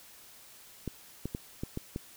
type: clicks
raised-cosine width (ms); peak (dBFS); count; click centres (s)
3; -21; 6; 0.877 / 1.256 / 1.349 / 1.635 / 1.774 / 1.961
effects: white hiss -54 dBFS RMS until 2.16 s